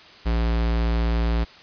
square tone, 57.2 Hz, A#1, 32 cents flat, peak -20 dBFS, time 0.25-1.45 s, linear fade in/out 20 ms, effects white hiss -46 dBFS RMS until 1.62 s + resampled to 11025 Hz

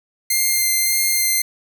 5% pulse tone with vibrato, 2100 Hz, C7, 6 cents sharp, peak -6 dBFS, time 0.3-1.42 s, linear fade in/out 5 ms, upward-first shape sine, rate 1.7 Hz, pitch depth 12 cents each way, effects none

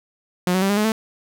sawtooth tone with pitch steps, 179.5 / 187.12 / 195.07 / 203.4 / 212 / 221 Hz, F3 / F#3 / G3 / G#3 / G#3 / A3, +48 / +20 / -8 / -36 / +36 / +8 cents, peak -13 dBFS, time 0.47-0.92 s, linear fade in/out 2 ms, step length 75 ms, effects none

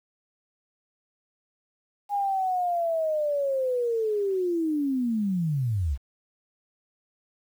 sine linear sweep, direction down, 822 to 59.6 Hz, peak -23 dBFS, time 2.09-5.98 s, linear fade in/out 50 ms, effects 9-bit

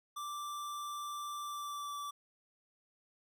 square tone with pitch glide, 1174.7 to 1159.2 Hz, D6 to D6, 0 to -23 cents, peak -40 dBFS, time 0.16-2.11 s, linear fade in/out 10 ms, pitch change -23 cents, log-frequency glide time 1.43-1.96 s, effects none

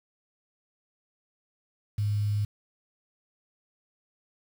sine tone with quantisation, 103.83 Hz, G#2, in tune, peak -24 dBFS, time 1.98-2.45 s, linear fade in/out 5 ms, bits 8, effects none

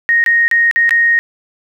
sine tone with dropouts, 1864.7 Hz, A#6, in tune, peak -8 dBFS, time 0.09-1.19 s, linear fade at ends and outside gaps 0 ms, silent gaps 0.24-0.262 / 0.48-0.513 / 0.712-0.76 / 0.893-0.908 s, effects 8-bit

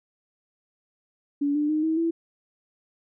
sine tone with pitch steps, 286 / 296.8 / 307.9 / 319.5 / 331.6 Hz, D4 / D4 / D#4 / D#4 / E4, -46 / +18 / -18 / +46 / +10 cents, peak -21 dBFS, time 1.41-2.11 s, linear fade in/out 10 ms, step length 140 ms, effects none

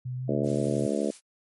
sine tone with pitch glide, 126 to 129.02 Hz, B2 to C3, +35 to -24 cents, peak -30 dBFS, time 0.05-0.87 s, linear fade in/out 10 ms, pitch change +41 cents, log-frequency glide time 0.17-0.23 s
harmonic tone, 71.8 Hz, D2, 39 cents flat, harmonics 3 / 4 / 5 / 6 / 7 / 8 / 9, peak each -30 / -31 / -32 / -33 / -33 / -34 / -35 dBFS, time 0.28-1.11 s, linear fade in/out 10 ms
blue noise, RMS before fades -44 dBFS, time 0.43-1.21 s, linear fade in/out 50 ms
effects MP3 48 kbps

